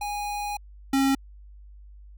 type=tone pair in turn; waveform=square; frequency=824 / 271.3 Hz; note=G#5 / C#4; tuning=-14 / -37 cents; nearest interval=octave + perfect fifth; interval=1923 cents; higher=first; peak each=-29 / -20 dBFS; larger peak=second; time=0.01-0.57 / 0.93-1.15 s; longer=first; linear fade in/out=5 ms; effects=added 50 Hz sine -44 dBFS peak until 2.17 s